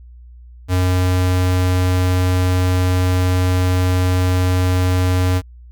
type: tone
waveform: square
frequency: 91.3 Hz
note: F#2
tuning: 23 cents flat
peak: -14 dBFS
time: 0.68-5.42 s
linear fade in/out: 50 ms
effects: added 60 Hz sine -37 dBFS peak until 5.71 s